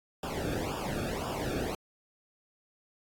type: noise with flanger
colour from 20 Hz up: brown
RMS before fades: -34 dBFS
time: 0.23-1.75 s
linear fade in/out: 2 ms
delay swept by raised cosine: 0.48 to 1.02 ms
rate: 1.9 Hz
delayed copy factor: -1
effects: AAC 64 kbps